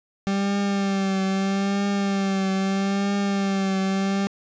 40% pulse tone with vibrato, 196 Hz, G3, in tune, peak -20 dBFS, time 0.27-4.27 s, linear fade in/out 0 ms, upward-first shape triangle, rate 0.78 Hz, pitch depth 44 cents each way, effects resampled to 16000 Hz + 9-bit

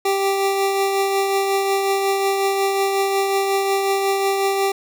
25% pulse tone with tremolo, 392 Hz, G4, in tune, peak -12 dBFS, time 0.05-4.72 s, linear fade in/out 5 ms, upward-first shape triangle, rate 5.5 Hz, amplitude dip 35%, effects none

